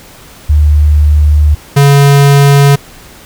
sine / square tone pair in turn, 74.7 / 141.01 Hz, D2 / C#3, +30 / +30 cents, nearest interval major seventh, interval 1100 cents, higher second, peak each -3 dBFS, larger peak neither, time 0.49-1.55 / 1.76-2.76 s, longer first, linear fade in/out 10 ms, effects pink hiss -35 dBFS RMS until 3.25 s

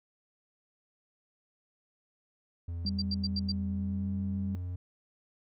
triangle tone with pitch glide, 85 to 89.69 Hz, F2 to F2, -46 to +47 cents, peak -32 dBFS, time 2.68-4.76 s, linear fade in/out 5 ms, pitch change +93 cents, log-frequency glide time 3.66-4.12 s
sine tone, 196 Hz, G3, in tune, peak -32 dBFS, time 2.85-4.55 s, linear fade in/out 0 ms
sine tone bursts, 4699 Hz, D8, in tune, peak -31 dBFS, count 6, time 2.86-3.52 s, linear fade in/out 5 ms, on 35 ms, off 90 ms
effects none

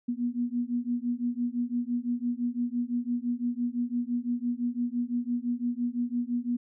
sine beating tone pair, 238.8 / 244.7 Hz, A#3 / B3, +42 / -16 cents, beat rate 5.9 Hz, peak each -30 / -30 dBFS, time 0.08-6.57 s, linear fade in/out 10 ms, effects none

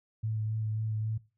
sine tone with vibrato, 109.1 Hz, A2, 14 cents flat, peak -29 dBFS, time 0.23-1.18 s, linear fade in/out 10 ms, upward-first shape sine, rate 3.7 Hz, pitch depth 16 cents each way, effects noise-tail reverb RT60 0.3 s tail -19 dB re dry

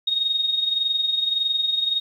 sine tone with amplitude modulation, 3729 Hz, A#7, in tune, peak -17 dBFS, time 0.07-2 s, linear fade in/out 5 ms, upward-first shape sine, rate 21.7 Hz, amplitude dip 60%, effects 9-bit

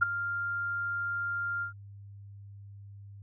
sine tone with ADSR envelope, 1396.9 Hz, F6, in tune, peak -17 dBFS, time 0.01-1.73 s, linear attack 18 ms, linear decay 9 ms, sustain -13 dB, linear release 110 ms, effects added 100 Hz sine -45 dBFS peak until 3.22 s

